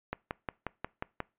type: click train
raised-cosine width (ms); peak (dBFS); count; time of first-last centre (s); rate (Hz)
0.5; -18; 7; 0.13-1.203; 5.59
effects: noise-tail reverb RT60 0.3 s tail -23 dB re dry + resampled to 8000 Hz